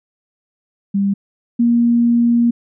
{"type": "tone pair in turn", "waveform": "sine", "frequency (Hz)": [198.7, 236.3], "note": ["G3", "A#3"], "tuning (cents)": [24, 24], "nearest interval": "minor third", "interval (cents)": 300, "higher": "second", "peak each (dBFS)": [-13, -10], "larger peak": "second", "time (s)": [[0.94, 1.14], [1.59, 2.51]], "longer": "second", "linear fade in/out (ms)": 10, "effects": []}